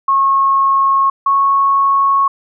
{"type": "tone pair in turn", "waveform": "sine", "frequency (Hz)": [1090, 1102], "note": ["C#6", "C#6"], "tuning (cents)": [-29, -11], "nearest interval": "unison", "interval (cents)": 18, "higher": "second", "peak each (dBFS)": -9, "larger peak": "neither", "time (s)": [[0.08, 1.1], [1.26, 2.28]], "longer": "neither", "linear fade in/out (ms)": 5, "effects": []}